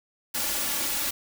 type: noise with comb filter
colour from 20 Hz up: white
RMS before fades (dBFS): -28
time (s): 0.34-1.11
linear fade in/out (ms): 10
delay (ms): 3.5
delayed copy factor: +0.7
effects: none